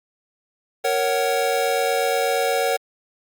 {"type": "chord", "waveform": "square", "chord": "F# major", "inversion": "first", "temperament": "equal with one note detuned", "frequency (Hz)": [466.2, 554.4, 747.3], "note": ["A#4", "C#5", "F#5"], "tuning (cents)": [0, 0, 17], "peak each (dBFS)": -24, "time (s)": [0.84, 2.77], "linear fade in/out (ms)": 10, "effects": ["Opus 48 kbps"]}